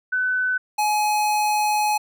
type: tone pair in turn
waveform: sine / square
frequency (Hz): 1506 / 843.3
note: F#6 / G#5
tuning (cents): +30 / +26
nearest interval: minor seventh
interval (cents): 1004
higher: first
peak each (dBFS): -19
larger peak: neither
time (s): 0.12-0.58 / 0.78-1.98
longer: second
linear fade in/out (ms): 10
effects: none